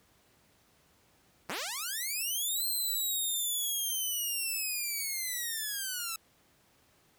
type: linear two-way sweep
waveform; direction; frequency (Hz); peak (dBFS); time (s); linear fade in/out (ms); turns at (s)
5% pulse; up then down; 140 to 4174 to 1304; -23; 1.49-6.16; 2; 2.66
effects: pink hiss -66 dBFS RMS until 7.18 s + high-pass 60 Hz 12 dB/octave